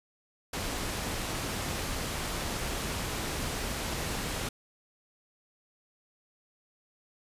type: low-pass noise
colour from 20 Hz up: pink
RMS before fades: -34 dBFS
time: 0.53-4.49 s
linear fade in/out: 5 ms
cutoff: 12000 Hz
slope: 12 dB/octave
effects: resampled to 32000 Hz